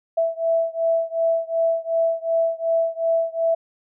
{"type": "beating tone pair", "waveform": "sine", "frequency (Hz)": [659.3, 662], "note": ["E5", "E5"], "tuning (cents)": [0, 7], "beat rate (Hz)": 2.7, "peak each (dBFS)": [-21, -22], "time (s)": [0.17, 3.55], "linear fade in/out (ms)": 10, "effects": []}